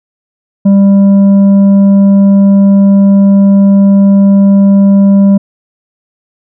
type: tone with tanh clipping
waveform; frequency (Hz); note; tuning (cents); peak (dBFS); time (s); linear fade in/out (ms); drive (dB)
sine; 197.8; G3; +16; -3; 0.65-5.38; 10; 6
effects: none